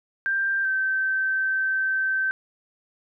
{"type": "tone pair in turn", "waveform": "sine", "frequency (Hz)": [1582, 1548.5], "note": ["G6", "G6"], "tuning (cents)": [15, -22], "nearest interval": "unison", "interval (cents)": 37, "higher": "first", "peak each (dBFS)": -21, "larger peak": "neither", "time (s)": [[0.26, 0.65], [0.65, 2.31]], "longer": "second", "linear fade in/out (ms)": 0, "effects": []}